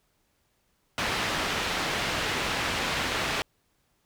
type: low-pass noise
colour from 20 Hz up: white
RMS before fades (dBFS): -29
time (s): 0.98-3.42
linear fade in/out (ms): 0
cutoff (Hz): 2900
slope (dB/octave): 12
effects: pink hiss -71 dBFS RMS until 4.05 s